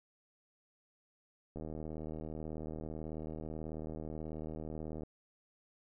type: click train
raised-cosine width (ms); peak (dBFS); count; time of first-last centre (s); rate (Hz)
2; -30; 273; 1.56-5.034; 78.3
effects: none